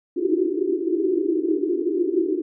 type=band-pass noise; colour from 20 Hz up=white; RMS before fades=-22 dBFS; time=0.16-2.42 s; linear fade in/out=10 ms; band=310 to 390 Hz; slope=96 dB/octave; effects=none